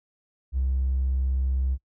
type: tone with tanh clipping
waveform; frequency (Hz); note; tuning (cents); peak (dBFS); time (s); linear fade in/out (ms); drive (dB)
triangle; 65.41; C2; 0; -21; 0.52-1.78; 50; 1
effects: noise-tail reverb RT60 0.1 s tail -25 dB re dry